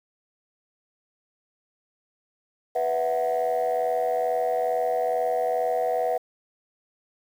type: chord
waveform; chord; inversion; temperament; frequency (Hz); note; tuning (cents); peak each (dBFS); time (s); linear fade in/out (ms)
sine; B suspended fourth; none; just; 493.9 / 658.5 / 740.8; B4 / E5 / F#5; 0 / -2 / +2; -25; 2.75-6.18; 10
effects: tanh soft clip ceiling -17 dBFS + 8-bit

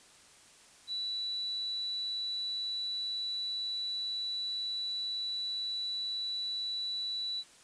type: tone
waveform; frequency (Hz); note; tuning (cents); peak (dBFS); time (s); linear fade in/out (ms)
sine; 3951; B7; 0; -33; 0.87-7.44; 50
effects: white hiss -58 dBFS RMS until 7.63 s + resampled to 22050 Hz

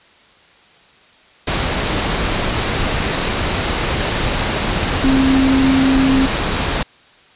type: tone in noise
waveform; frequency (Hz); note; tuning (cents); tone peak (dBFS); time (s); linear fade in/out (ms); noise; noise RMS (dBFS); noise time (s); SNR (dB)
sine; 266.1; C4; +29; -11; 5.04-6.26; 5; pink; -18; 1.47-6.83; +4
effects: white hiss -48 dBFS RMS until 7.35 s + resampled to 8000 Hz

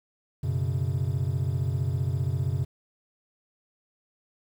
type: chord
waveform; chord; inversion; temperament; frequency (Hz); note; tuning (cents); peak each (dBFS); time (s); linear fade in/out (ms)
triangle; F# suspended fourth; none; equal; 92.5 / 123.47 / 138.59; F#2 / B2 / C#3; 0 / 0 / 0; -27; 0.43-2.65; 10
effects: 9-bit

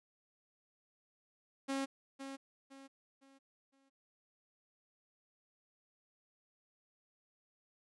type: tone with echo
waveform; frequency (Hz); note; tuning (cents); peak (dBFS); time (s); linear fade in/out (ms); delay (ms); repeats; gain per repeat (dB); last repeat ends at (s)
sawtooth; 271.7; C#4; -35; -31; 1.68-1.86; 20; 510; 4; -9; 3.9
effects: resampled to 24000 Hz

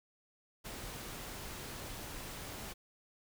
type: noise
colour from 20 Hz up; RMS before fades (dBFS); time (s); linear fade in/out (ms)
pink; -45; 0.64-2.74; 20
effects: none

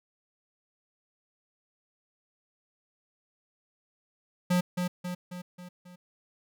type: tone with echo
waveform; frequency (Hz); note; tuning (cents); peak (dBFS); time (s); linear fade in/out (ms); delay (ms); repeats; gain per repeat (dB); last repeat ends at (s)
square; 179; F3; +43; -23; 4.5-4.61; 10; 270; 5; -5; 5.96
effects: none

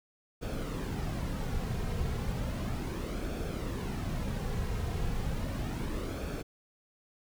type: noise with flanger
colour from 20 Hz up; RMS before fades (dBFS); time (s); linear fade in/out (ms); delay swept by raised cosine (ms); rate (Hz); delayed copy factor
brown; -34; 0.41-6.43; 20; 1 to 3.5; 0.34; -0.5
effects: none

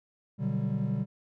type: chord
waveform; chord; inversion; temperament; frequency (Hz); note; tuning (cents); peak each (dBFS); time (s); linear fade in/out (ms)
triangle; G major seventh; first; equal; 123.47 / 146.83 / 185 / 196; B2 / D3 / F#3 / G3; 0 / 0 / 0 / 0; -30 / -30 / -34 / -29; 0.38-1.06; 50
effects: tanh soft clip ceiling -18 dBFS

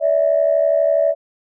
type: tone pair together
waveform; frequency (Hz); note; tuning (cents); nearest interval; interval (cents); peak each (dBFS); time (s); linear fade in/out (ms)
sine; 575.8 / 648; D5 / E5; -34 / -30; major second; 204; -15; 0-1.15; 50
effects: tanh soft clip ceiling -5 dBFS

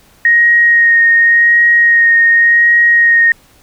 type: tone with vibrato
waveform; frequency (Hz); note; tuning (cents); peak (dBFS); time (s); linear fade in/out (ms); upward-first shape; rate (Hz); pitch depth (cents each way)
sine; 1869; A#6; +4; -5; 0.25-3.32; 2; sine; 0.89; 15
effects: pink hiss -47 dBFS RMS until 3.62 s

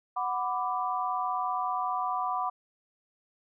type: chord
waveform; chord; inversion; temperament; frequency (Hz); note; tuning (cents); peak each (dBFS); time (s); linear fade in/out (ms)
sine; B minor; second; equal with one note detuned; 740 / 995.2 / 1174.7; F#5 / B5 / D6; 0 / +13 / 0; -32; 0.16-2.5; 10
effects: none

